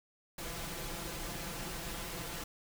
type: noise with comb filter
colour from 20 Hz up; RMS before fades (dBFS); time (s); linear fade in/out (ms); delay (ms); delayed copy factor
pink; -41; 0.38-2.44; 5; 5.9; +0.65
effects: none